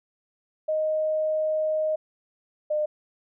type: tone pair in turn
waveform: sine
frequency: 622.3 / 605.3 Hz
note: D#5 / D#5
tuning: 0 / -48 cents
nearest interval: unison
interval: 48 cents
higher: first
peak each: -22 dBFS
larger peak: neither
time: 0.68-1.96 / 2.7-2.86 s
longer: first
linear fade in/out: 10 ms
effects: none